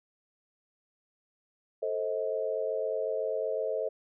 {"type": "chord", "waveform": "sine", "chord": "A diminished", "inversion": "none", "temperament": "just", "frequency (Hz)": [440, 528, 633.6], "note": ["A4", "C5", "Eb5"], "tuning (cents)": [0, 16, 31], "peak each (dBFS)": -33, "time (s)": [1.82, 3.89], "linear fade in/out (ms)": 10, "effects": []}